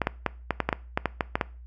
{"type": "clicks", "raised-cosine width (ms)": 0.5, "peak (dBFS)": -8, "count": 12, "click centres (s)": [0.017, 0.071, 0.263, 0.507, 0.603, 0.69, 0.728, 0.975, 1.057, 1.208, 1.355, 1.412], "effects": ["noise-tail reverb RT60 0.4 s tail -21 dB re dry", "added 60 Hz sine -42 dBFS peak until 1.66 s"]}